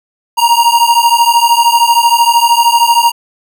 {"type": "beating tone pair", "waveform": "square", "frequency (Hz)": [932.3, 945.3], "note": ["A#5", "A#5"], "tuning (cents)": [0, 24], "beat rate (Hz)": 13, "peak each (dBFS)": -10, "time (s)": [0.37, 3.12], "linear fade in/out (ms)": 20, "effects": []}